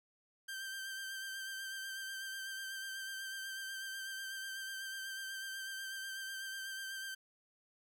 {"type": "tone with vibrato", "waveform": "sawtooth", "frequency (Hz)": 1568, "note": "G6", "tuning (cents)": 0, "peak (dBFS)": -38, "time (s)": [0.48, 7.15], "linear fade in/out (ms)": 10, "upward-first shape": "sine", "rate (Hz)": 8.1, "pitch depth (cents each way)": 24, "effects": []}